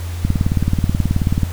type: click train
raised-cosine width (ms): 5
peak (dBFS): -3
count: 23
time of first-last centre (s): 0.25-1.433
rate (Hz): 18.6
effects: added 86 Hz sine -22 dBFS peak until 1.52 s + pink hiss -36 dBFS RMS until 1.52 s